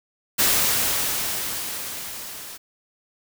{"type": "noise with level ramp", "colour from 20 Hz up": "white", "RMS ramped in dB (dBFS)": [-18, -38], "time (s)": [0.38, 2.58], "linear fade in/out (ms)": 20, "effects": []}